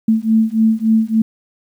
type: beating tone pair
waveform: sine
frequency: 220 / 223.5 Hz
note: A3 / A3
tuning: 0 / +27 cents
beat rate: 3.5 Hz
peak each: -14 dBFS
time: 0.08-1.22 s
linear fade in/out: 5 ms
effects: 8-bit